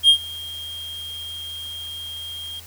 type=tone with ADSR envelope; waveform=triangle; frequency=3224 Hz; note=G7; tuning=48 cents sharp; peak=-6 dBFS; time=0.03-2.6 s; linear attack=58 ms; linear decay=86 ms; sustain=-23 dB; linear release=8 ms; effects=added 85 Hz sine -44 dBFS peak until 2.66 s + white hiss -44 dBFS RMS until 2.66 s